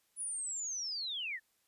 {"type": "linear sweep", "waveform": "sine", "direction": "down", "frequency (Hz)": [10100, 1713], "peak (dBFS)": -36, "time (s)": [0.16, 1.4], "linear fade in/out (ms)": 50, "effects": ["white hiss -75 dBFS RMS until 1.67 s", "resampled to 32000 Hz"]}